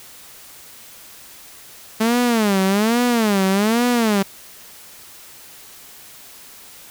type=tone with vibrato; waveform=sawtooth; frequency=215.9 Hz; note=A3; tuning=33 cents flat; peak=-11 dBFS; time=2-4.23 s; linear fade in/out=10 ms; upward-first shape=sine; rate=1.2 Hz; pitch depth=220 cents each way; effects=white hiss -42 dBFS RMS until 6.9 s